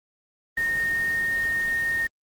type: tone in noise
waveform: sine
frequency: 1843 Hz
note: A#6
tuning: 20 cents flat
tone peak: -22 dBFS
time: 0.57-2.07 s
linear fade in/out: 5 ms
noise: pink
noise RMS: -39 dBFS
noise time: 0.57-2.07 s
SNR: +14 dB
effects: Opus 24 kbps